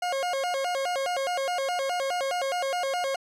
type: tone with vibrato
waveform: 40% pulse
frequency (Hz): 622.3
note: D#5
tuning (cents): 0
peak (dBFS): -25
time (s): 0.02-3.16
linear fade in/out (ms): 5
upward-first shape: square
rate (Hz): 4.8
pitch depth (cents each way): 240
effects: low-pass 9000 Hz 12 dB/octave